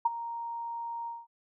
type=tone with ADSR envelope; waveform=sine; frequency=932.3 Hz; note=A#5; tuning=in tune; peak=-19 dBFS; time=0.05-1.27 s; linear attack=8 ms; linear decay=24 ms; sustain=-15 dB; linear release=200 ms; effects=none